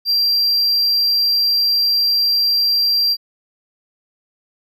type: tone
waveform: triangle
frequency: 4732 Hz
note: D8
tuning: 12 cents sharp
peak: -12 dBFS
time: 0.05-3.17 s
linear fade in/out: 50 ms
effects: none